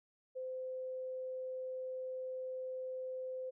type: tone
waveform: sine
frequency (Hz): 515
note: C5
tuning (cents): -28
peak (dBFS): -39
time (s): 0.35-3.51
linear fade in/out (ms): 20
effects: none